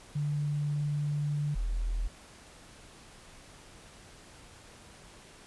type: tone pair in turn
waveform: sine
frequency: 146.83 / 41.2 Hz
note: D3 / E1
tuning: 0 / 0 cents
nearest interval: octave + minor seventh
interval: 2200 cents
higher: first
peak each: -28 dBFS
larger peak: neither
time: 0.15-1.55 / 1.55-2.08 s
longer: first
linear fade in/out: 10 ms
effects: pink hiss -53 dBFS RMS until 5.46 s + resampled to 24000 Hz